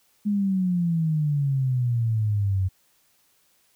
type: exponential sweep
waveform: sine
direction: down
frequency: 209.5 to 92.5 Hz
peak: -20 dBFS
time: 0.25-2.69 s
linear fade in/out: 20 ms
effects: white hiss -64 dBFS RMS until 3.75 s